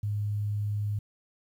sine tone, 103.83 Hz, G#2, in tune, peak -27 dBFS, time 0.03-0.99 s, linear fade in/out 5 ms, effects 10-bit

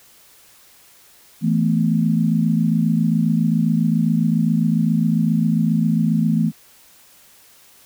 sine chord, E suspended fourth, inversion none, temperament just, 164.81 / 219.8 / 247.2 Hz, E3 / A3 / B3, 0 / -2 / +2 cents, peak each -18 / -18 / -23 dBFS, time 1.41-6.52 s, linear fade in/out 50 ms, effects white hiss -50 dBFS RMS until 7.85 s

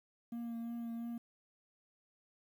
triangle tone with vibrato, 233.1 Hz, A#3, in tune, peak -37 dBFS, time 0.32-1.18 s, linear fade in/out 5 ms, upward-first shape triangle, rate 2.9 Hz, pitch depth 22 cents each way, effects 11-bit

